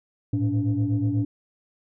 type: tone cluster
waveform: sine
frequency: 106.7 / 114.9 / 287.1 Hz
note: G#2 / A#2 / D4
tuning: +47 / -25 / -39 cents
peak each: -24 dBFS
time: 0.33-1.25 s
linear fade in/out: 5 ms
effects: tanh soft clip ceiling -15 dBFS